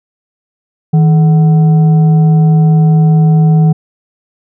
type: tone with frequency modulation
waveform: sine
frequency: 158.8 Hz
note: D#3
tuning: 36 cents sharp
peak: -4 dBFS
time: 0.93-3.73 s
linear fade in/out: 10 ms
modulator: 587 Hz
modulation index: 0.23
effects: none